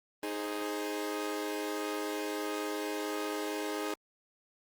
sawtooth chord, Ab major, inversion second, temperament equal with one note detuned, 311.1 / 415.3 / 526.3 Hz, Eb4 / Ab4 / C5, 0 / 0 / +10 cents, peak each -33 / -33 / -38 dBFS, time 0.23-3.94 s, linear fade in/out 2 ms, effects Opus 24 kbps

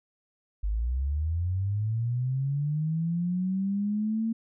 sine linear sweep, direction up, 48.54 to 227.9 Hz, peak -25 dBFS, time 0.63-4.33 s, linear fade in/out 10 ms, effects none

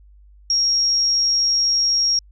sine tone, 5588 Hz, F8, in tune, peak -15 dBFS, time 0.5-2.19 s, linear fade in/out 2 ms, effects added 50 Hz sine -45 dBFS peak until 2.31 s

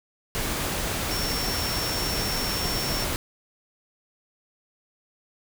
sine tone in noise, 5450 Hz, F8, 43 cents flat, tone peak -30 dBFS, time 1.11-3.04 s, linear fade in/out 0 ms, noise pink, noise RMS -28 dBFS, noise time 0.35-3.16 s, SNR -5 dB, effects none

